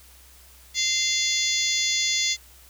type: harmonic tone with a mistuned harmonic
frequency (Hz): 691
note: F5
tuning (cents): -19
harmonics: 3 / 4 / 5 / 6 / 7 / 8 / 9 / 10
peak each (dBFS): -28 / -37 / -27 / -31 / -29 / -37 / -29 / -29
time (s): 0.74-2.37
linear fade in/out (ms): 50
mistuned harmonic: 6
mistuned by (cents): +37
effects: added 63 Hz sine -52 dBFS peak until 2.69 s + white hiss -52 dBFS RMS until 2.69 s